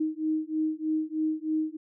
sine beating tone pair, 311.1 / 314.3 Hz, D#4 / D#4, 0 / +18 cents, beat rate 3.2 Hz, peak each -29 dBFS, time 0-1.77 s, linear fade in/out 10 ms, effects none

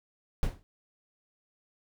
brown noise with exponential decay, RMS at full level -24 dBFS, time 0.43-0.63 s, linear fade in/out 0 ms, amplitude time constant 42 ms, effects none

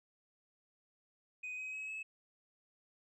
sine tone with pitch steps, 2500 / 2529 / 2558 / 2588 Hz, D#7 / D#7 / D#7 / E7, +8 / +28 / +47 / -32 cents, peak -38 dBFS, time 1.43-2.03 s, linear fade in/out 10 ms, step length 150 ms, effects tanh soft clip ceiling -39 dBFS

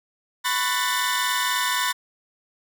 sawtooth tone cluster, 995 / 1103 / 1483 / 1782 / 3608 Hz, B5 / C#6 / F#6 / A6 / A7, +13 / -9 / +4 / +22 / +43 cents, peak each -22 / -26 / -26 / -24 / -27 dBFS, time 0.44-1.93 s, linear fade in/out 20 ms, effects none

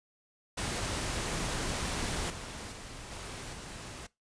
pink noise with level steps, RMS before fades -34 / -42 / -45 / -42 / -44 dBFS, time 0.57-4.07 s, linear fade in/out 10 ms, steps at 2.3 / 2.72 / 3.11 / 3.53 s, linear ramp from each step 2 ms, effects noise-tail reverb RT60 0.2 s tail -20 dB re dry + resampled to 22050 Hz

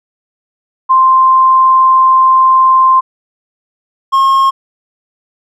sine / triangle tone pair in turn, 1046.5 / 1077.2 Hz, C6 / C#6, 0 / -50 cents, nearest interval minor second, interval 50 cents, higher second, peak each -4 dBFS, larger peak neither, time 0.89-3.01 / 4.12-4.51 s, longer first, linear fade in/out 20 ms, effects none

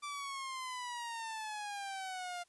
sawtooth exponential sweep, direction down, 1174.7 to 698.5 Hz, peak -36 dBFS, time 0.02-2.44 s, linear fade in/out 20 ms, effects white hiss -72 dBFS RMS until 2.48 s + resampled to 24000 Hz

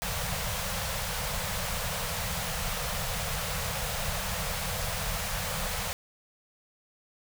pink band-stop noise, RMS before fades -32 dBFS, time 0.02-5.93 s, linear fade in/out 0 ms, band 200 to 460 Hz, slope 96 dB/octave, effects none

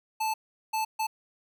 square tone bursts at uneven times, 875 Hz, A5, 10 cents flat, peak -27 dBFS, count 3, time 0.2-0.34 / 0.73-0.85 / 0.99-1.07 s, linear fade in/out 10 ms, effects none

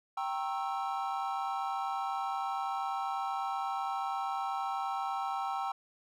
triangle chord, G diminished seventh, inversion none, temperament equal with one note detuned, 784 / 932.3 / 1084.7 / 1318.5 Hz, G5 / Bb5 / Db6 / Fb6, 0 / 0 / -38 / 0 cents, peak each -33 / -38 / -38 / -37 dBFS, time 0.17-5.72 s, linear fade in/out 5 ms, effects none

